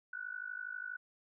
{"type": "tone with amplitude modulation", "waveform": "sine", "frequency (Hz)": 1480, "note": "F#6", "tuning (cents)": 0, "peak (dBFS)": -36, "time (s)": [0.13, 0.97], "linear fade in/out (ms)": 5, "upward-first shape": "sine", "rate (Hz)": 52.3, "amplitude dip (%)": 90, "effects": []}